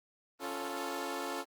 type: chord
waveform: 15% pulse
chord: Db augmented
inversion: none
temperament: equal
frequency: 277.2 / 349.2 / 440 Hz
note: Db4 / F4 / A4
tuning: 0 / 0 / 0 cents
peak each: -34 dBFS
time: 0.39-1.45 s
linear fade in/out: 50 ms
effects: Opus 24 kbps